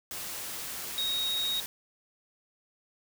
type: tone in noise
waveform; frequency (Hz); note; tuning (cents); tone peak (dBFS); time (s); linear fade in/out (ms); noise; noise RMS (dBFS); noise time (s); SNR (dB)
sine; 3768; A#7; +18; -28; 0.98-1.6; 0; white; -38; 0.11-1.66; +7
effects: none